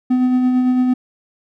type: tone with tremolo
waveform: triangle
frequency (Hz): 252.6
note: B3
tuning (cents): +39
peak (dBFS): -9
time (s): 0.1-0.94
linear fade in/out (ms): 10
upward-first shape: sine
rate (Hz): 8.9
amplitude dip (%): 30
effects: none